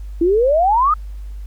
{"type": "exponential sweep", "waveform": "sine", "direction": "up", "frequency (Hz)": [324.7, 1285], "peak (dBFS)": -11, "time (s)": [0.21, 0.94], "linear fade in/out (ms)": 5, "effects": ["added 50 Hz sine -27 dBFS peak until 1.46 s", "pink hiss -55 dBFS RMS until 1.46 s"]}